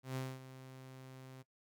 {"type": "tone with ADSR envelope", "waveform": "sawtooth", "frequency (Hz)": 130.81, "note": "C3", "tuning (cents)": 0, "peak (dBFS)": -33, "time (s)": [0.03, 1.43], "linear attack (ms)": 130, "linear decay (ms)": 230, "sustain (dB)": -14, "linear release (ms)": 18, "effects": ["noise-tail reverb RT60 0.1 s tail -18 dB re dry"]}